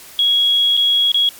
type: tone with dropouts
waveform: sine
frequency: 3322 Hz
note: G#7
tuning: in tune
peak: -11 dBFS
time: 0.19-1.29 s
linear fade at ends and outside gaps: 1 ms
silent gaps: 0.768-0.774 / 1.118-1.144 s
effects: white hiss -39 dBFS RMS until 1.39 s + MP3 96 kbps